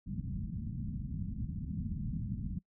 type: low-pass noise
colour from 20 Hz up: white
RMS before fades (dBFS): -38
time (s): 0.06-2.59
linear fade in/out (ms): 10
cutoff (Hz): 220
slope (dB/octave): 48
effects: noise-tail reverb RT60 0.1 s tail -24 dB re dry